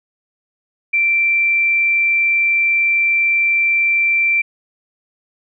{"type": "tone", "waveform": "sine", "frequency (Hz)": 2349, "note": "D7", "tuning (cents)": 0, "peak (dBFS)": -12, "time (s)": [0.93, 4.42], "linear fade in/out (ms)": 10, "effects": []}